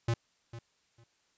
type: tone with echo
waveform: square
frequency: 116.54 Hz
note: A#2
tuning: in tune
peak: -27 dBFS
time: 0.08-0.14 s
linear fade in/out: 5 ms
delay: 450 ms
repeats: 2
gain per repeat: -15 dB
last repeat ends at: 1.04 s
effects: white hiss -72 dBFS RMS until 1.37 s + resampled to 16000 Hz